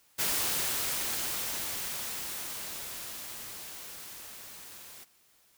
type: noise with level ramp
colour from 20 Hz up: white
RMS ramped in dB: -29 to -49 dBFS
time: 0.18-5.05 s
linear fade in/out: 20 ms
effects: white hiss -65 dBFS RMS until 5.57 s